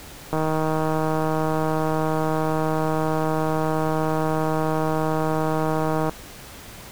click train, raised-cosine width 1 ms, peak -10 dBFS, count 906, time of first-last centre 0.33-6.094 s, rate 157 Hz, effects pink hiss -41 dBFS RMS until 6.91 s

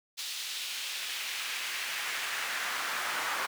brown noise with high-pass filter sweep, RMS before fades -35 dBFS, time 0.17-3.47 s, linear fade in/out 20 ms, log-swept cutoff 3800 to 1200 Hz, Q 1.4, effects none

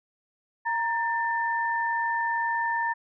sine tone pair together, 932.3 / 1785.5 Hz, A#5 / A6, 0 / +25 cents, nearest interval major seventh, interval 1125 cents, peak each -26 / -28 dBFS, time 0.65-2.94 s, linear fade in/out 20 ms, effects none

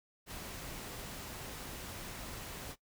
pink noise, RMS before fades -45 dBFS, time 0.26-2.76 s, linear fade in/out 50 ms, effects noise-tail reverb RT60 0.1 s tail -18 dB re dry

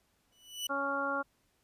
sawtooth tone with exponential growth, 2965 Hz, F#7, 3 cents sharp, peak -28 dBFS, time 0.32-0.67 s, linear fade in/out 5 ms, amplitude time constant 76 ms
harmonic tone, 278.2 Hz, C#4, 6 cents sharp, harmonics 1 / 2 / 3 / 4 / 5, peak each -40 / -37 / -40 / -37 / -34 dBFS, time 0.69-1.23 s, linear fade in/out 20 ms
effects pink hiss -73 dBFS RMS until 1.63 s + resampled to 32000 Hz

